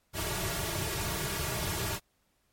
pink noise with comb filter, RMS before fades -33 dBFS, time 0.13-2 s, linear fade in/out 50 ms, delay 3.9 ms, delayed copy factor -0.95, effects pink hiss -73 dBFS RMS until 2.52 s + MP3 64 kbps

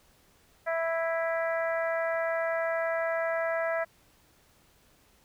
harmonic tone with a mistuned harmonic, 329.6 Hz, E4, in tune, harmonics 2 / 3 / 4 / 5 / 6 / 7, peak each -28 / -40 / -37 / -36 / -37 / -48 dBFS, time 0.66-3.85 s, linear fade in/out 20 ms, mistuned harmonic 7, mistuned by +26 cents, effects pink hiss -63 dBFS RMS until 5.24 s

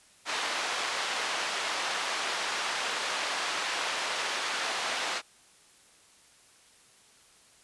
pink band-pass noise, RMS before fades -32 dBFS, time 0.25-5.22 s, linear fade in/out 50 ms, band 800 to 5200 Hz, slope 12 dB/octave, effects white hiss -59 dBFS RMS until 7.63 s + resampled to 24000 Hz

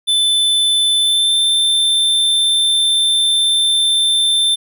square tone with pitch glide, 3520 to 3561 Hz, A7 to A7, 0 to +20 cents, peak -12 dBFS, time 0.07-4.56 s, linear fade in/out 20 ms, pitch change +20 cents, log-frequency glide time 1-1.34 s, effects none

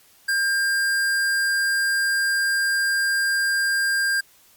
square tone, 1600 Hz, G6, 35 cents sharp, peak -20 dBFS, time 0.28-4.21 s, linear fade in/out 10 ms, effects white hiss -55 dBFS RMS until 4.56 s + Opus 48 kbps

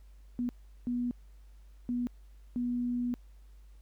sine tone bursts at uneven times, 243.7 Hz, B3, 23 cents flat, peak -29 dBFS, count 4, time 0.39-0.49 / 0.87-1.11 / 1.89-2.07 / 2.56-3.14 s, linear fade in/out 0 ms, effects added 50 Hz sine -51 dBFS peak until 3.81 s + pink hiss -71 dBFS RMS until 3.81 s

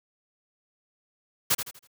white noise with echo, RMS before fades -22 dBFS, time 1.5-1.55 s, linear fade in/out 10 ms, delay 81 ms, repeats 4, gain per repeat -9 dB, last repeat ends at 1.874 s, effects none

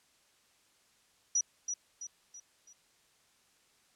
sine tone with echo, 5840 Hz, F#8, 24 cents flat, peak -25 dBFS, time 1.35-1.41 s, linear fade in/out 5 ms, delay 330 ms, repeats 4, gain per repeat -7 dB, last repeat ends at 2.73 s, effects white hiss -68 dBFS RMS until 3.95 s + low-pass 9000 Hz 12 dB/octave

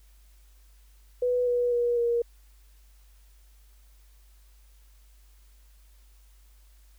sine tone with pitch steps, 493.9 / 486.5 / 479.3 / 472.1 Hz, B4 / B4 / A#4 / A#4, 0 / -26 / +48 / +22 cents, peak -22 dBFS, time 1.22-2.22 s, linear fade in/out 5 ms, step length 250 ms, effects added 50 Hz sine -53 dBFS peak until 6.98 s + white hiss -65 dBFS RMS until 6.98 s

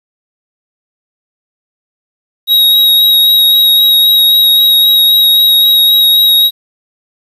square tone with vibrato, 3800 Hz, A#7, 33 cents sharp, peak -5 dBFS, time 2.47-6.51 s, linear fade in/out 50 ms, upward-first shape sine, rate 3.8 Hz, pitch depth 13 cents each way, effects 7-bit

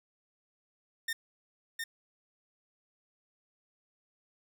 sawtooth tone with echo, 1823 Hz, A#6, 39 cents flat, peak -28 dBFS, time 1.08-1.13 s, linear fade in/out 5 ms, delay 710 ms, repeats 1, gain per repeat -3 dB, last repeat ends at 1.84 s, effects none

